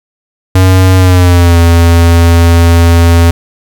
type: tone with pitch glide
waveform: square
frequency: 93.3 to 84.57 Hz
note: F#2 to E2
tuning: +15 to +45 cents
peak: -3 dBFS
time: 0.55-3.31 s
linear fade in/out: 5 ms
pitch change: -170 cents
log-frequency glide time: 0.97-1.58 s
effects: 7-bit